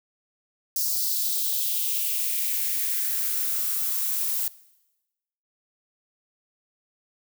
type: noise with high-pass filter sweep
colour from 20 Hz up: violet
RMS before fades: -26 dBFS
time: 0.76-4.48 s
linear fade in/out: 2 ms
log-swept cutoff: 5200 to 790 Hz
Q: 2.8
effects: noise-tail reverb RT60 1.0 s tail -20 dB re dry